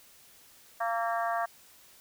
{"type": "harmonic tone with a mistuned harmonic", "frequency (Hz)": 230, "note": "A#3", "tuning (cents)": -23, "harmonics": [3, 4, 5, 6, 7, 8], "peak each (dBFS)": [-30, -37, -34, -41, -38, -42], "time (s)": [0.8, 1.46], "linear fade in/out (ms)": 10, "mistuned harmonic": 6, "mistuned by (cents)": -28, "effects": ["white hiss -57 dBFS RMS until 2 s"]}